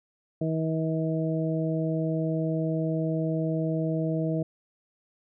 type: harmonic tone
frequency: 160 Hz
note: D#3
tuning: 49 cents sharp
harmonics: 1 / 2 / 3 / 4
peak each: -27 / -30 / -34 / -33 dBFS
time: 0.41-4.43 s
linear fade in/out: 5 ms
effects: none